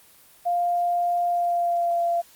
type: tone with pitch glide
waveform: sine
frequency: 700 to 686.8 Hz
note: F5 to F5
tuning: +4 to -29 cents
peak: -20 dBFS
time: 0.45-2.22 s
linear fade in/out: 20 ms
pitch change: -33 cents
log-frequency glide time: 1.27-2 s
effects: white hiss -53 dBFS RMS until 2.35 s + Opus 24 kbps